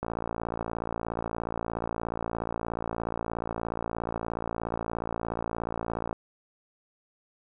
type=click train; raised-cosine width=1 ms; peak=-17 dBFS; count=348; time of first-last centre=0.03-6.128 s; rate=56.9 Hz; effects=none